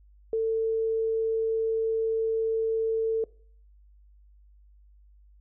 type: tone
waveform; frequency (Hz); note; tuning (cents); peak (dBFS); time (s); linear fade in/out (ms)
sine; 447.1; A4; +28; -23; 0.33-3.24; 2
effects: noise-tail reverb RT60 0.5 s tail -22 dB re dry + added 50 Hz sine -53 dBFS peak until 5.4 s